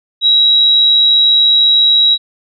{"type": "tone", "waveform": "sine", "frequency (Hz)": 3862, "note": "B7", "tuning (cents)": -39, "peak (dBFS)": -6, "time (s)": [0.21, 2.18], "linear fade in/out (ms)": 50, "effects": []}